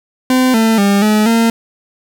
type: tone with pitch steps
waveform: 40% pulse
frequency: 256.4 / 223.6 / 200.2 / 213.1 / 228.6 Hz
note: C4 / A3 / G3 / G#3 / A#3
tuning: -35 / +28 / +37 / +45 / -34 cents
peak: -8 dBFS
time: 0.3-1.5 s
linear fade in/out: 2 ms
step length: 240 ms
effects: 7-bit